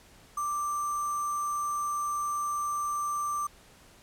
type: tone with sample-and-hold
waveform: sine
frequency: 1175 Hz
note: D6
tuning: 1 cent sharp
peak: -28 dBFS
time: 0.37-3.47 s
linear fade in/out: 5 ms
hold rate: 7350 Hz
effects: pink hiss -56 dBFS RMS until 4.02 s + low-pass 12000 Hz 12 dB/octave